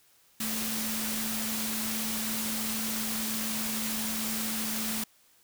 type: tone in noise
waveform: sine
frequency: 220 Hz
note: A3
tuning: in tune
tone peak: -35 dBFS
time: 0.4-5.04 s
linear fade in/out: 5 ms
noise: white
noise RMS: -33 dBFS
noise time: 0.4-5.04 s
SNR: -5 dB
effects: white hiss -63 dBFS RMS until 5.43 s